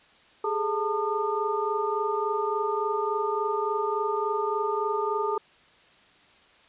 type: tone cluster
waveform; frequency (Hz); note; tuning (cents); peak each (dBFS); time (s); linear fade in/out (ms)
sine; 407.5 / 431 / 895 / 1215; G#4 / A4 / A5 / D#6; -33 / -36 / +29 / -42; -30; 0.44-5.38; 5
effects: white hiss -57 dBFS RMS until 6.68 s + resampled to 8000 Hz